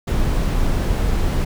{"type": "noise", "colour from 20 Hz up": "brown", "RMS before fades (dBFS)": -18, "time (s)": [0.07, 1.45], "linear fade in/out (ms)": 10, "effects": []}